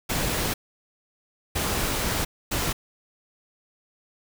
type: noise bursts at uneven times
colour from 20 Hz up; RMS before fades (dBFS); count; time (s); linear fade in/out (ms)
pink; -26; 3; 0.09-0.54 / 1.55-2.25 / 2.51-2.73; 10
effects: none